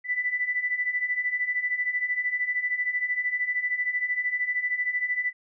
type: beating tone pair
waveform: sine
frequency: 1975.5 / 1988.5 Hz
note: B6 / B6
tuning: 0 / +11 cents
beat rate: 13 Hz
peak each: -30 / -26 dBFS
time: 0.04-5.33 s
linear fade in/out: 50 ms
effects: none